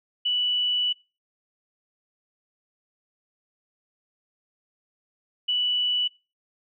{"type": "tone pair in turn", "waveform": "sine", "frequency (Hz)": [2960, 2960], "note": ["F#7", "F#7"], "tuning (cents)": [0, 0], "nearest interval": "unison", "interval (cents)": 0, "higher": "neither", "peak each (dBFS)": -21, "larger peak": "neither", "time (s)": [[0.25, 0.93], [5.48, 6.08]], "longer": "first", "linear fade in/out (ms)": 10, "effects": ["noise-tail reverb RT60 0.3 s tail -23 dB re dry"]}